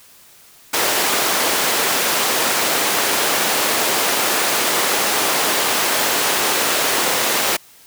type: high-pass noise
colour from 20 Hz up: pink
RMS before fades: -18 dBFS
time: 0.73-7.57 s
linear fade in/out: 10 ms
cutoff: 420 Hz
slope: 12 dB/octave
effects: white hiss -47 dBFS RMS until 7.86 s